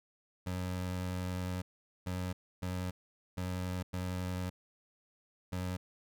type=tone bursts at uneven times; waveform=25% pulse; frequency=91.1 Hz; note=F#2; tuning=26 cents flat; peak=-31 dBFS; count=6; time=0.46-1.62 / 2.06-2.33 / 2.62-2.91 / 3.37-3.83 / 3.93-4.5 / 5.52-5.77 s; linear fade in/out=10 ms; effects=none